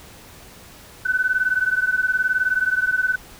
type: beating tone pair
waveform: sine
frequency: 1500 / 1519 Hz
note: F#6 / F#6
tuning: +23 / +45 cents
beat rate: 19 Hz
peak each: -20 / -21 dBFS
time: 1.05-3.16 s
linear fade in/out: 10 ms
effects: pink hiss -44 dBFS RMS until 3.39 s